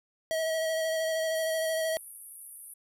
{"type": "tone with vibrato", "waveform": "square", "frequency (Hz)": 642, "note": "E5", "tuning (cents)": -46, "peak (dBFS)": -28, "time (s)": [0.31, 1.97], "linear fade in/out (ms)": 0, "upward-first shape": "square", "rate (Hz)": 13, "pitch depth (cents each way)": 14}
{"type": "band-pass noise", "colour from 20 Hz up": "white", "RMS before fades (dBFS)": -47, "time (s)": [1.35, 2.74], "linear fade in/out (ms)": 5, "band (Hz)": [9400, 12000], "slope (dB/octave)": 96}
{"effects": []}